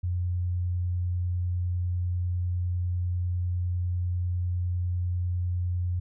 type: tone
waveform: sine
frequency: 89 Hz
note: F2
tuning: 33 cents sharp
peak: -25 dBFS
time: 0.03-6 s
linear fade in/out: 10 ms
effects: none